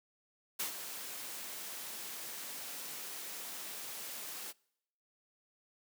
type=noise with ADSR envelope; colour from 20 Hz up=white; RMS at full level=-35 dBFS; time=0.59-4.53 s; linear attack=11 ms; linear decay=110 ms; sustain=-9 dB; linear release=30 ms; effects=noise-tail reverb RT60 0.8 s tail -26 dB re dry + high-pass 200 Hz 12 dB/octave